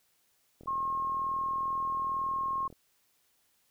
click train, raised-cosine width 2 ms, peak -37 dBFS, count 88, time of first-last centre 0.61-2.727 s, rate 41.1 Hz
sine tone, 1076 Hz, C6, 48 cents sharp, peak -29 dBFS, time 0.67-2.68 s, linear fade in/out 10 ms
effects white hiss -71 dBFS RMS until 3.7 s

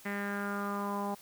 sawtooth tone with low-pass filter sweep, 202 Hz, G#3, 48 cents flat, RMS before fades -35 dBFS, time 0.05-1.15 s, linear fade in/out 10 ms, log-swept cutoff 2000 to 880 Hz, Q 5, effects white hiss -55 dBFS RMS until 1.21 s

